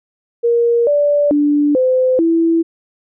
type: tone with pitch steps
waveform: sine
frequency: 470.4 / 582 / 292.6 / 513 / 330.8 Hz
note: A#4 / D5 / D4 / C5 / E4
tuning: +16 / -16 / -6 / -34 / +6 cents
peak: -10 dBFS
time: 0.43-2.63 s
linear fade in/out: 20 ms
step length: 440 ms
effects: none